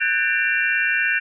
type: tone cluster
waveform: sine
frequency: 1493 / 1610 / 1794 / 2360 / 2736 Hz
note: F#6 / G6 / A6 / D7 / F7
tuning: +15 / +46 / +33 / +8 / -36 cents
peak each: -24 dBFS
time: 0-1.2 s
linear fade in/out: 20 ms
effects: none